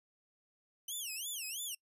10% pulse tone with vibrato, 2981 Hz, F#7, 12 cents sharp, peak -31 dBFS, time 0.88-1.75 s, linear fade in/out 5 ms, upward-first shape sine, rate 3 Hz, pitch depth 290 cents each way, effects noise-tail reverb RT60 0.1 s tail -25 dB re dry + resampled to 32000 Hz

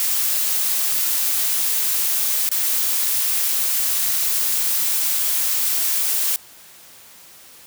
blue noise with dropouts, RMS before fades -20 dBFS, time 0-6.36 s, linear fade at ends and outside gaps 0 ms, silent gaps 2.49-2.515 s, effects white hiss -45 dBFS RMS until 7.66 s + high-pass 60 Hz 12 dB/octave

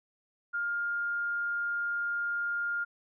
sine tone, 1409 Hz, F6, 15 cents sharp, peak -29 dBFS, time 0.53-2.85 s, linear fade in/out 20 ms, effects none

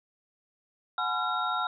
sine tone cluster, 734 / 847 / 1004 / 1370 / 3742 Hz, F#5 / G#5 / B5 / F6 / A#7, -14 / +34 / +28 / -34 / +6 cents, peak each -34 / -35 / -37 / -29 / -37 dBFS, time 0.98-1.67 s, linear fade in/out 2 ms, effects none

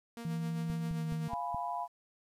sawtooth tone with tremolo, 233.1 Hz, A#3, in tune, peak -37 dBFS, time 0.17-1.34 s, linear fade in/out 0 ms, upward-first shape sine, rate 7.6 Hz, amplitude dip 50%
sine tone with pitch glide, 164.81 to 159.29 Hz, E3 to D#3, 0 to +41 cents, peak -33 dBFS, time 0.25-1.28 s, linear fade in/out 2 ms, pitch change -59 cents, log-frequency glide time 0.9-1.04 s
click train, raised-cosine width 5 ms, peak -30 dBFS, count 5, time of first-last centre 0.7-1.546 s, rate 4.73 Hz
sine chord, F diminished, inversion none, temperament equal, 698.5 / 830.6 / 987.8 Hz, F5 / Ab5 / Cb6, 0 / 0 / 0 cents, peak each -38 / -40 / -37 dBFS, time 1.28-1.88 s, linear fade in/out 50 ms
effects resampled to 32000 Hz + 11-bit

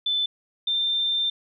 sine tone pair in turn, 3520 / 3584 Hz, A7 / A7, 0 / +31 cents, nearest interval unison, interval 31 cents, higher second, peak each -21 dBFS, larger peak neither, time 0.06-0.26 / 0.67-1.3 s, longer second, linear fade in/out 5 ms, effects none

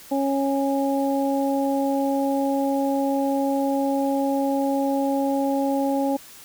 harmonic tone, 275.2 Hz, C#4, 12 cents flat, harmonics 1 / 2 / 3, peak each -22 / -25 / -27 dBFS, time 0.11-6.17 s, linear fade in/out 10 ms, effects white hiss -45 dBFS RMS until 6.44 s

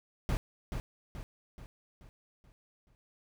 brown noise with echo, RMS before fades -30 dBFS, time 0.29-0.37 s, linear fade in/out 0 ms, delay 430 ms, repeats 6, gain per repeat -6 dB, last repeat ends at 2.95 s, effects none

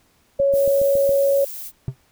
sine tone, 555 Hz, C#5, 2 cents sharp, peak -14 dBFS, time 0.39-1.45 s, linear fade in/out 10 ms
click train, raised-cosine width 3 ms, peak -21 dBFS, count 6, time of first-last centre 0.4-1.093 s, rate 7.22 Hz
violet noise, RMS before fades -33 dBFS, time 0.52-1.72 s, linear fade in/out 50 ms
triangle tone with exponential decay, 130.81 Hz, C3, in tune, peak -15 dBFS, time 1.88-1.96 s, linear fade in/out 0 ms, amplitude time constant 16 ms
effects pink hiss -60 dBFS RMS until 2.11 s

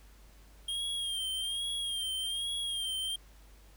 square tone with vibrato, 3219 Hz, G7, 45 cents sharp, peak -33 dBFS, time 0.68-3.16 s, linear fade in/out 5 ms, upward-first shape sine, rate 1.2 Hz, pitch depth 58 cents each way, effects added 50 Hz sine -54 dBFS peak until 3.76 s + pink hiss -62 dBFS RMS until 3.76 s

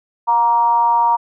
sine tone with frequency modulation, 939 Hz, A#5, 12 cents sharp, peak -11 dBFS, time 0.27-1.17 s, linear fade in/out 20 ms, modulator 224 Hz, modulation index 0.47, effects none

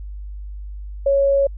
sine tone, 554.4 Hz, C#5, in tune, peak -13 dBFS, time 1.06-1.47 s, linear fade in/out 5 ms, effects added 50 Hz sine -29 dBFS peak until 1.57 s

